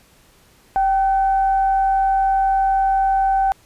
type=tone with frequency modulation; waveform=sine; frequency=776 Hz; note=G5; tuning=18 cents flat; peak=-14 dBFS; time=0.76-3.52 s; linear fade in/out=0 ms; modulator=736 Hz; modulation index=0.24; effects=pink hiss -53 dBFS RMS until 3.65 s + resampled to 32000 Hz